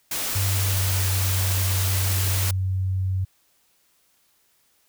white noise, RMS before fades -27 dBFS, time 0.11-2.51 s, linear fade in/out 5 ms
sine tone with pitch glide, 97 to 94.24 Hz, G2 to F#2, -18 to +32 cents, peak -21 dBFS, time 0.35-3.25 s, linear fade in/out 10 ms, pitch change -50 cents, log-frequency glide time 0.57-1 s
effects white hiss -64 dBFS RMS until 4.88 s

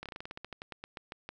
slowing click train, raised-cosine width 0.3 ms, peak -25 dBFS, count 17, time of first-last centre 0.03-1.29 s, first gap 27 ms, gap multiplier 1.13, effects none

